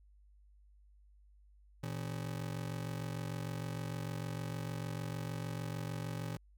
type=ring-modulated tone; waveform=40% pulse; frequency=138.6 Hz; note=C#3; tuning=in tune; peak=-34 dBFS; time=1.83-6.37 s; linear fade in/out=5 ms; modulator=23.3 Hz; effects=added 50 Hz sine -60 dBFS peak until 6.57 s